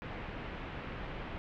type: low-pass noise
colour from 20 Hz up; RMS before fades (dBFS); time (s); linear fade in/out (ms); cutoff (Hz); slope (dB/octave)
pink; -42; 0.02-1.38; 0; 2800; 24
effects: none